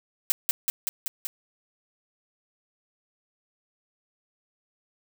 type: noise with echo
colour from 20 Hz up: blue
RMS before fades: -21 dBFS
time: 0.3-0.32 s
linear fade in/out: 0 ms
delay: 190 ms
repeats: 5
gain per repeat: -2 dB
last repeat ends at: 1.27 s
effects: none